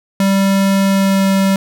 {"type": "tone with pitch glide", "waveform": "square", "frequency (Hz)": [195.3, 193.95], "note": ["G3", "G3"], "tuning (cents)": [-6, -18], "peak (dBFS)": -11, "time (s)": [0.2, 1.56], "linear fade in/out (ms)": 2, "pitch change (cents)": -12, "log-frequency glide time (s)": [0.86, 1.27], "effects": []}